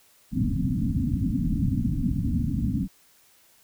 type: low-pass noise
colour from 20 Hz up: white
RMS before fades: -25 dBFS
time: 0.31-2.88 s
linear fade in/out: 50 ms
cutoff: 280 Hz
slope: 96 dB/octave
effects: white hiss -59 dBFS RMS until 3.63 s